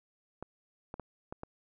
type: clicks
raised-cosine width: 1 ms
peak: -26 dBFS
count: 5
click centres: 0.426 / 0.941 / 0.997 / 1.325 / 1.434 s
effects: none